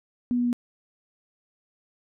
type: tone with pitch steps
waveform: sine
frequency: 244.6 / 243.2 / 241.8 Hz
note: B3 / B3 / B3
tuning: -16 / -26 / -36 cents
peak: -21 dBFS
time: 0.31-0.529 s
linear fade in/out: 0 ms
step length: 73 ms
effects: none